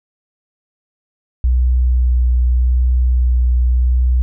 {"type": "tone with vibrato", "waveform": "sine", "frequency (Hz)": 61.8, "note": "B1", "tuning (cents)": 2, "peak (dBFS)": -10, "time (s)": [1.44, 4.22], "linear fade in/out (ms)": 0, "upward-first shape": "sine", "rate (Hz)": 0.85, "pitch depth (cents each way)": 14, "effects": []}